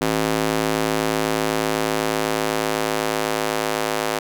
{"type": "tone with high-pass filter sweep", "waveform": "square", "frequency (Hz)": 54, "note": "A1", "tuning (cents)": -32, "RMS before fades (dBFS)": -22, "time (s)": [0.01, 4.19], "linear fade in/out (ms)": 5, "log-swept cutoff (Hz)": [270, 470], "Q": 0.93, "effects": []}